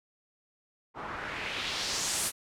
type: noise with low-pass filter sweep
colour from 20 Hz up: white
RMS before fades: -34 dBFS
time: 0.94-2.32 s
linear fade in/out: 50 ms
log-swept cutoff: 1000 to 11000 Hz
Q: 1.7
effects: none